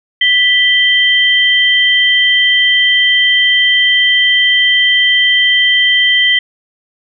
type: tone pair together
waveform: sine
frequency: 1975.5 / 3133 Hz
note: B6 / G7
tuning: 0 / -2 cents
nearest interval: minor sixth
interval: 798 cents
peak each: -10 dBFS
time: 0.21-6.39 s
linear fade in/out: 5 ms
effects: none